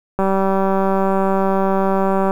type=click train; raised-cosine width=1 ms; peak=-5 dBFS; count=410; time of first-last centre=0.19-2.309 s; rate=193 Hz; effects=7-bit